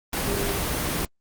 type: tone in noise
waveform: sine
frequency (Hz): 400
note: G4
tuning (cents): +35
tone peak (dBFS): -30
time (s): 0.27-0.58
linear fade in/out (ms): 2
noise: pink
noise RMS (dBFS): -26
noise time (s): 0.13-1.05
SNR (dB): -7
effects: Opus 24 kbps